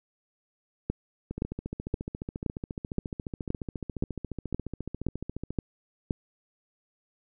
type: two click trains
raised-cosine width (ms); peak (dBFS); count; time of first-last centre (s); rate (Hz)
3; -21 / -14; 61 / 11; 1.31-5.506 / 0.9-6.108; 14.3 / 1.92
effects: none